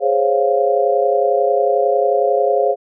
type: chord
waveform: sine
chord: Db major seventh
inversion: second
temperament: equal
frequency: 415.3 / 523.3 / 554.4 / 698.5 Hz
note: Ab4 / C5 / Db5 / F5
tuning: 0 / 0 / 0 / 0 cents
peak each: -18 dBFS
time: 0-2.76 s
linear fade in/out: 50 ms
effects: none